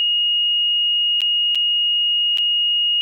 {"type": "tone with dropouts", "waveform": "sine", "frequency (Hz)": 2868, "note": "F7", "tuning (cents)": 45, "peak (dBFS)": -15, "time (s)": [0, 3.01], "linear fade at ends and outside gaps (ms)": 0, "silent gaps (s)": [[1.206, 1.217], [1.548, 1.555], [2.374, 2.384]], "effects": []}